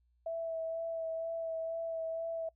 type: tone with vibrato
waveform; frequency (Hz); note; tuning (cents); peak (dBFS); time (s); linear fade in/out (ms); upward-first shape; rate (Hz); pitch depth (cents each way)
sine; 656; E5; -9; -34; 0.26-2.49; 5; sine; 2.1; 17
effects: noise-tail reverb RT60 0.1 s tail -24 dB re dry + added 60 Hz sine -69 dBFS peak until 2.55 s